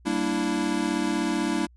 square chord, E half-diminished seventh, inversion first, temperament equal, 196 / 233.1 / 293.7 / 329.6 Hz, G3 / Bb3 / D4 / E4, 0 / 0 / 0 / 0 cents, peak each -32 / -31 / -29 / -29 dBFS, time 0.05-1.67 s, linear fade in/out 20 ms, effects added 60 Hz sine -51 dBFS peak until 1.76 s + resampled to 24000 Hz

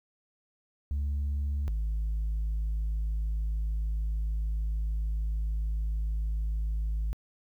sine tone pair in turn, 71.2 / 53.34 Hz, C#2 / G#1, +47 / +47 cents, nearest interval perfect fourth, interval 500 cents, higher first, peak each -25 dBFS, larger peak neither, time 0.91-1.68 / 1.68-7.13 s, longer second, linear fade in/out 0 ms, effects tanh soft clip ceiling -26 dBFS + 11-bit

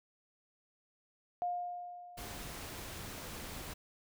sine tone with exponential decay, 709 Hz, F5, 26 cents sharp, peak -31 dBFS, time 1.42-2.94 s, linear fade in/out 0 ms, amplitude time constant 330 ms
pink noise, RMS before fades -45 dBFS, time 2.17-3.74 s, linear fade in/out 10 ms
effects none

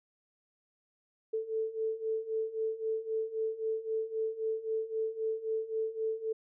sine beating tone pair, 440 / 443.8 Hz, A4 / A4, 0 / +15 cents, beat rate 3.8 Hz, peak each -36 / -33 dBFS, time 1.33-6.33 s, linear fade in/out 10 ms, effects none

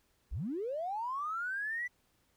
triangle linear sweep, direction up, 32.7 to 1992 Hz, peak -30 dBFS, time 0.31-1.88 s, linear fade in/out 20 ms, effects tanh soft clip ceiling -32 dBFS + pink hiss -73 dBFS RMS until 2.36 s

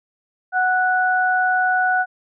sine tone pair together, 740 / 1477.3 Hz, F#5 / F#6, 0 / -3 cents, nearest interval octave, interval 1197 cents, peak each -18 dBFS, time 0.52-2.06 s, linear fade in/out 50 ms, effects none

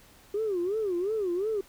sine tone with vibrato, 391.5 Hz, G4, 2 cents flat, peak -25 dBFS, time 0.34-1.61 s, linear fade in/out 5 ms, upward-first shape sine, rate 2.8 Hz, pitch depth 220 cents each way, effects tanh soft clip ceiling -22 dBFS + pink hiss -56 dBFS RMS until 1.68 s

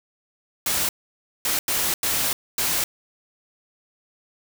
white noise bursts at uneven times, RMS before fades -23 dBFS, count 5, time 0.66-0.89 / 1.45-1.59 / 1.68-1.94 / 2.03-2.33 / 2.58-2.84 s, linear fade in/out 2 ms, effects none

